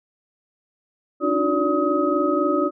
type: tone cluster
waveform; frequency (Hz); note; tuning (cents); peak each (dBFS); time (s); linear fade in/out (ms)
sine; 285.8 / 309.6 / 362.4 / 577 / 1264; D4 / D#4 / F#4 / D5 / D#6; -47 / -9 / -36 / -31 / +27; -24; 1.2-2.71; 50
effects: none